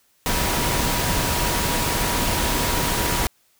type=tone in noise; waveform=sine; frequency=960 Hz; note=B5; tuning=49 cents flat; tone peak=-30 dBFS; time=0.26-3.27 s; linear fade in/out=0 ms; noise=pink; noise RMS=-22 dBFS; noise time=0.26-3.27 s; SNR=-11 dB; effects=white hiss -62 dBFS RMS until 3.59 s